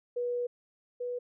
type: tone pair in turn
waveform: sine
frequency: 486.3 / 490.2 Hz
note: B4 / B4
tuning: -27 / -13 cents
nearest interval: unison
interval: 14 cents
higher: second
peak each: -29 / -32 dBFS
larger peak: first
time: 0.16-0.47 / 1-1.19 s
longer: first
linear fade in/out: 10 ms
effects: none